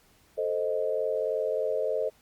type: chord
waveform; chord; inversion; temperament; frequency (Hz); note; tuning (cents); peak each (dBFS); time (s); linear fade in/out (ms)
sine; A diminished; none; equal; 440 / 523.3 / 622.3; A4 / C5 / Eb5; 0 / 0 / 0; -30; 0.37-2.1; 20
effects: pink hiss -62 dBFS RMS until 2.21 s + Opus 48 kbps